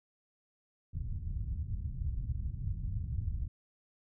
white low-pass noise, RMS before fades -36 dBFS, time 0.93-3.48 s, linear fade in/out 5 ms, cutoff 110 Hz, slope 24 dB/octave, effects none

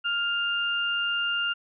sine tone pair together, 1405 / 2802 Hz, F6 / F7, +10 / +5 cents, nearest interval octave, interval 1195 cents, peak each -27 dBFS, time 0.04-1.54 s, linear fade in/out 20 ms, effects none

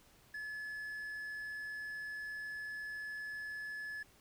triangle tone, 1714 Hz, A6, 46 cents flat, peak -39 dBFS, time 0.34-4.03 s, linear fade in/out 5 ms, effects pink hiss -65 dBFS RMS until 4.2 s

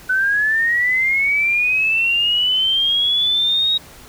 sine linear sweep, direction up, 1495 to 3800 Hz, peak -14 dBFS, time 0.09-3.78 s, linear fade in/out 10 ms, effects pink hiss -42 dBFS RMS until 4.08 s

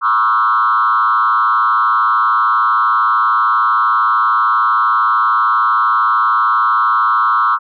sine tone with frequency modulation, 1214 Hz, D#6, 43 cents flat, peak -9 dBFS, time 0.01-7.59 s, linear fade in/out 50 ms, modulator 113 Hz, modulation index 1.6, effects tanh soft clip ceiling -5 dBFS

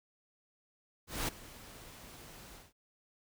pink noise with ADSR envelope, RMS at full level -33 dBFS, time 1.07-2.73 s, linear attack 210 ms, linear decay 13 ms, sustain -19 dB, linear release 190 ms, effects none

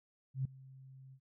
sine tone with ADSR envelope, 132.7 Hz, C3, 25 cents sharp, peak -30 dBFS, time 0.34-1.2 s, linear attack 110 ms, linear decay 5 ms, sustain -22 dB, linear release 70 ms, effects none

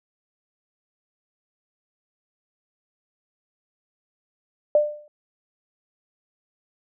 sine tone with exponential decay, 596 Hz, D5, 25 cents sharp, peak -11 dBFS, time 4.75-5.08 s, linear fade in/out 2 ms, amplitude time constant 71 ms, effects none

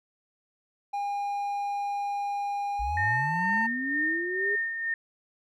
triangle tone with pitch glide, 810 to 898.8 Hz, G#5 to A5, -43 to +37 cents, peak -26 dBFS, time 0.93-3.67 s, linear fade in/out 10 ms, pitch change +180 cents, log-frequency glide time 2.75-3.45 s
sine linear sweep, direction up, 50.6 to 415.3 Hz, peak -31 dBFS, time 2.79-4.56 s, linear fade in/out 10 ms
sine tone with tremolo, 1825 Hz, A#6, 37 cents flat, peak -24 dBFS, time 2.97-4.94 s, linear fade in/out 2 ms, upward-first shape sine, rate 2.1 Hz, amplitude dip 55%
effects none

